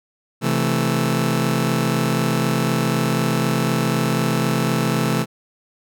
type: chord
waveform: sawtooth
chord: A minor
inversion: first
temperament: just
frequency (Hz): 132 / 165 / 220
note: C3 / E3 / A3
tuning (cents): +16 / +2 / 0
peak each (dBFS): -18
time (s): 0.41-5.26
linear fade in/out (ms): 50
effects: none